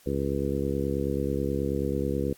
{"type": "harmonic tone", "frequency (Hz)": 69.3, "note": "C#2", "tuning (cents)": 0, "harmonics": [1, 2, 3, 4, 5, 6, 7], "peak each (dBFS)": [-33, -33, -33, -33, -33, -33, -33], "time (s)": [0.06, 2.33], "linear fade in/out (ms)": 5, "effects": ["white hiss -57 dBFS RMS until 2.37 s", "AAC 64 kbps"]}